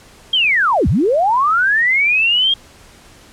sine linear two-way sweep, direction down then up, 3263 to 58.27 to 3263 Hz, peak -11 dBFS, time 0.33-2.54 s, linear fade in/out 5 ms, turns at 0.88 s, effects pink hiss -44 dBFS RMS until 3.32 s + low-pass 10000 Hz 12 dB/octave

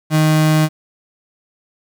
35% pulse tone, 155.56 Hz, D#3, in tune, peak -9 dBFS, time 0.1-0.69 s, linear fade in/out 50 ms, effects 8-bit

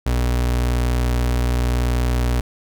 35% pulse tone, 60.9 Hz, B1, 24 cents flat, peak -15 dBFS, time 0.06-2.41 s, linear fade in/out 5 ms, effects none

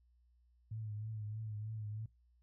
sine tone with vibrato, 107.8 Hz, A2, 35 cents flat, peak -40 dBFS, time 0.71-2.06 s, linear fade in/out 5 ms, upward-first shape triangle, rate 3.2 Hz, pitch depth 59 cents each way, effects noise-tail reverb RT60 0.2 s tail -22 dB re dry + added 60 Hz sine -67 dBFS peak until 2.42 s

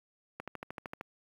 click train, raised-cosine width 0.5 ms, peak -24 dBFS, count 9, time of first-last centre 0.4-1.011 s, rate 13.1 Hz, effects high-pass 100 Hz 12 dB/octave + 9-bit

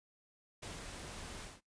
pink noise with ADSR envelope, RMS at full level -45 dBFS, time 0.62-1.61 s, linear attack 12 ms, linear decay 160 ms, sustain -2 dB, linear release 170 ms, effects noise-tail reverb RT60 0.2 s tail -26 dB re dry + resampled to 22050 Hz

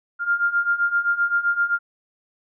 sine beating tone pair, 1396.9 / 1404.6 Hz, F6 / F6, 0 / +10 cents, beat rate 7.7 Hz, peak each -23 / -20 dBFS, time 0.19-1.79 s, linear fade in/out 50 ms, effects none

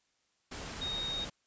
sine tone in noise, 3729 Hz, A#7, in tune, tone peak -34 dBFS, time 0.81-1.25 s, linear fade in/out 10 ms, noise pink, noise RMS -42 dBFS, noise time 0.51-1.3 s, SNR +5 dB, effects white hiss -75 dBFS RMS until 1.46 s + resampled to 16000 Hz

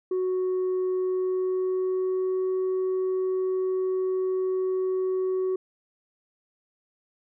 sine tone with pitch glide, 370 to 373.9 Hz, F#4 to F#4, 0 to +18 cents, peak -21 dBFS, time 0.11-5.56 s, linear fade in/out 5 ms, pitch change +18 cents, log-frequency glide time 0.93-2.51 s, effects tanh soft clip ceiling -22 dBFS

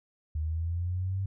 sine linear sweep, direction up, 76 to 98 Hz, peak -28 dBFS, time 0.35-1.26 s, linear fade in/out 5 ms, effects none

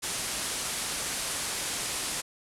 white low-pass noise, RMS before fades -33 dBFS, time 0.02-2.22 s, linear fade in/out 20 ms, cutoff 11000 Hz, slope 48 dB/octave, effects none

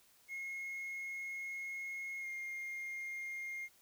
triangle tone with pitch glide, 2160 to 2124 Hz, C#7 to C7, -45 to +25 cents, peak -38 dBFS, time 0.28-3.69 s, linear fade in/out 50 ms, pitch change -30 cents, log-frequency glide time 2.2-2.27 s, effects tanh soft clip ceiling -34 dBFS + white hiss -67 dBFS RMS until 3.81 s

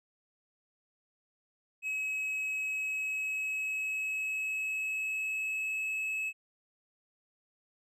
triangle tone with pitch glide, 2560 to 2585 Hz, D#7 to E7, +49 to -34 cents, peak -30 dBFS, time 1.82-6.33 s, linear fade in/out 50 ms, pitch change +17 cents, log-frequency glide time 2.68-5.84 s, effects none

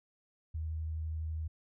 sine tone with vibrato, 79.3 Hz, D#2, 33 cents sharp, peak -34 dBFS, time 0.54-1.48 s, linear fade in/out 10 ms, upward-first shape sine, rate 12 Hz, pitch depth 11 cents each way, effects none

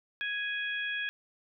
harmonic tone, 830.6 Hz, G#5, in tune, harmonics 2 / 3 / 4, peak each -33 / -37 / -39 dBFS, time 0.21-1.09 s, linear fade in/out 0 ms, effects none

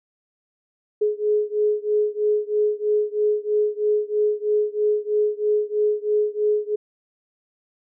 sine beating tone pair, 420 / 423.1 Hz, G#4 / G#4, +19 / +32 cents, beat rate 3.1 Hz, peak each -21 / -22 dBFS, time 1.01-6.76 s, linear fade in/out 10 ms, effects none

